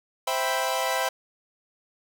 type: chord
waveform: sawtooth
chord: C major seventh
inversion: none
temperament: equal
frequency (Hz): 523.3 / 659.3 / 784 / 987.8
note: C5 / E5 / G5 / B5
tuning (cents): 0 / 0 / 0 / 0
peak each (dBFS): -26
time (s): 0.27-1.09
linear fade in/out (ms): 5
effects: none